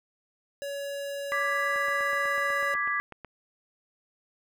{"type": "tone", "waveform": "square", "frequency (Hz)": 563, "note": "C#5", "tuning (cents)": 27, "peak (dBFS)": -33, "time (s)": [0.62, 2.74], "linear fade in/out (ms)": 0}
{"type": "chord", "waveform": "sine", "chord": "G# diminished", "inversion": "second", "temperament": "equal", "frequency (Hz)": [1174.7, 1661.2, 1975.5], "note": ["D6", "G#6", "B6"], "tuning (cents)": [0, 0, 0], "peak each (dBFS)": -30, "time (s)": [1.32, 3], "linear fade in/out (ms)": 0}
{"type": "click train", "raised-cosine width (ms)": 0.5, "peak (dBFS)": -27, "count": 13, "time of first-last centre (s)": [1.76, 3.247], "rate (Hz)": 8.07}
{"effects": []}